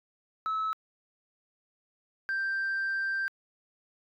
sine tone pair in turn, 1299 / 1573 Hz, E6 / G6, -26 / +6 cents, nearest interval minor third, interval 332 cents, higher second, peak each -26 dBFS, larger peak neither, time 0.46-0.73 / 2.29-3.28 s, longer second, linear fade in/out 0 ms, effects tanh soft clip ceiling -26 dBFS

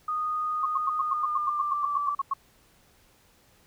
sine tone with pitch glide, 1236 to 1159.9 Hz, D#6 to D6, -12 to -22 cents, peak -26 dBFS, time 0.08-2.15 s, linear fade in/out 5 ms, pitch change -110 cents, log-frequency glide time 0.99-1.96 s
sine tone bursts, 1100 Hz, C#6, 14 cents flat, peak -23 dBFS, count 15, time 0.63-2.337 s, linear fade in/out 5 ms, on 27 ms, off 93 ms
effects pink hiss -61 dBFS RMS until 3.66 s

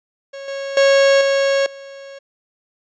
45% pulse tone with level steps, 550 Hz, C#5, 14 cents flat, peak -30 / -24 / -10 / -14 / -34 dBFS, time 0.33-2.19 s, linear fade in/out 10 ms, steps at 0.48 / 0.77 / 1.21 / 1.66 s, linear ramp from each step 2 ms, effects resampled to 16000 Hz

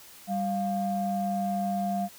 sine tone pair together, 196 / 700.5 Hz, G3 / F5, 0 / +5 cents, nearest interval octave + minor seventh, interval 2205 cents, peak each -28 dBFS, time 0.27-2.09 s, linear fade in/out 50 ms, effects tanh soft clip ceiling -19 dBFS + white hiss -50 dBFS RMS until 2.18 s

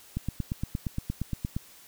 click train, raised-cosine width 5 ms, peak -17 dBFS, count 13, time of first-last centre 0.17-1.565 s, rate 8.6 Hz, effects white hiss -53 dBFS RMS until 1.87 s

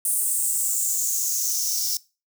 blue noise with high-pass filter sweep, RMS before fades -24 dBFS, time 0.05-1.97 s, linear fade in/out 2 ms, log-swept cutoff 9200 to 5300 Hz, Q 5.4, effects noise-tail reverb RT60 0.3 s tail -21 dB re dry

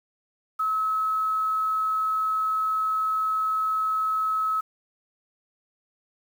sine tone with quantisation, 1289 Hz, E6, 39 cents flat, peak -22 dBFS, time 0.59-4.61 s, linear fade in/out 10 ms, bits 8, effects none

